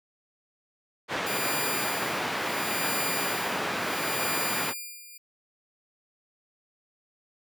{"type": "low-pass noise", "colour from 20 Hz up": "white", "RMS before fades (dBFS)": -30, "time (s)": [1.08, 4.74], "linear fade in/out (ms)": 50, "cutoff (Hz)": 2000, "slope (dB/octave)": 12}
{"type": "tone with tremolo", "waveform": "5% pulse", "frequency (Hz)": 2400, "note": "D7", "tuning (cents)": 37, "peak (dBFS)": -19, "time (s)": [1.26, 5.18], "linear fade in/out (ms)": 10, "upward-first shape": "sine", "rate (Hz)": 0.72, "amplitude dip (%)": 85}
{"effects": ["high-pass 150 Hz 12 dB/octave"]}